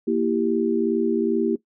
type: chord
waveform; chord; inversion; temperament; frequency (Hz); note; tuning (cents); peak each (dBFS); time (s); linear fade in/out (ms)
sine; E diminished; second; equal; 233.1 / 329.6 / 392; Bb3 / E4 / G4; 0 / 0 / 0; -23; 0.07-1.56; 10
effects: noise-tail reverb RT60 0.1 s tail -17 dB re dry